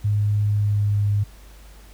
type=tone with pitch glide; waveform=sine; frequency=103.83 to 102.52 Hz; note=G#2 to G#2; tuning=0 to -22 cents; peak=-17 dBFS; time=0.04-1.24 s; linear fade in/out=10 ms; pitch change=-22 cents; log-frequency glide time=0.47-1.05 s; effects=added 50 Hz sine -43 dBFS peak until 1.93 s + pink hiss -51 dBFS RMS until 1.93 s